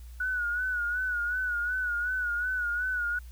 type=tone with vibrato; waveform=sine; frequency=1465 Hz; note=F#6; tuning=18 cents flat; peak=-27 dBFS; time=0.2-3.19 s; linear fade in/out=5 ms; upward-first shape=sine; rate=2.7 Hz; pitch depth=60 cents each way; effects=added 60 Hz sine -42 dBFS peak until 3.31 s + white hiss -60 dBFS RMS until 3.31 s